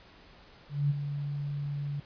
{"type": "tone with ADSR envelope", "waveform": "sine", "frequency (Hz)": 143.6, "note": "D3", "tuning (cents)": -39, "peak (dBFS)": -22, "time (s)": [0.69, 2], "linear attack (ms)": 210, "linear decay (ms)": 25, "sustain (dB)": -9, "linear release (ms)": 4, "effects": ["pink hiss -55 dBFS RMS until 2.05 s", "resampled to 11025 Hz"]}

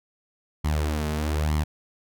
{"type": "tone with flanger", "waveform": "sawtooth", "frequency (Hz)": 76, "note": "D#2", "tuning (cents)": -40, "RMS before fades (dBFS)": -25, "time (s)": [0.64, 1.64], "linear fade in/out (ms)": 10, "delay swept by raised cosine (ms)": [0.94, 4.74], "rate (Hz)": 1.1, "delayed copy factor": 0.65, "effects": []}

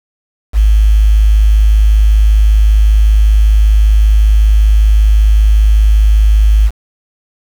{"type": "tone with quantisation", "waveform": "sine", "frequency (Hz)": 52.6, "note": "G#1", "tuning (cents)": 23, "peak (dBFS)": -4, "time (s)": [0.53, 6.71], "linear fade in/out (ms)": 50, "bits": 5, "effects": []}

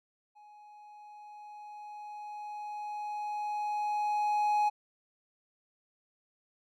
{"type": "tone with level ramp", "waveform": "triangle", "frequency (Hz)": 837, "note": "G#5", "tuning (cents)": 13, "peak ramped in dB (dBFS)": [-51, -22], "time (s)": [0.35, 4.7], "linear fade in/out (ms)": 20, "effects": []}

